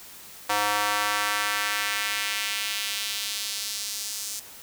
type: tone with high-pass filter sweep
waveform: square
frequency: 103.83 Hz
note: G#2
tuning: in tune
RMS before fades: -28 dBFS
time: 0.49-4.4 s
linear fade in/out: 10 ms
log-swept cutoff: 860 to 6500 Hz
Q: 1.3
effects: white hiss -45 dBFS RMS until 4.62 s